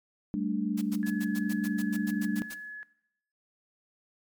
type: chord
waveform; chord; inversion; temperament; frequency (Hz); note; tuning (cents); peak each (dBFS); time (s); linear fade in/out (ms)
sine; G suspended second; none; equal; 196 / 220 / 293.7; G3 / A3 / D4; 0 / 0 / 0; -32; 0.34-2.42; 0
type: noise bursts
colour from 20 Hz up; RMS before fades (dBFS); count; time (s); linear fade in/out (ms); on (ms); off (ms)
white; -42; 13; 0.77-2.544; 10; 46; 98
type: tone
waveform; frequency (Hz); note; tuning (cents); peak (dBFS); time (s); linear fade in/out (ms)
sine; 1700; G#6; +40; -38; 1.03-2.83; 0
effects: noise-tail reverb RT60 0.8 s tail -19 dB re dry + MP3 96 kbps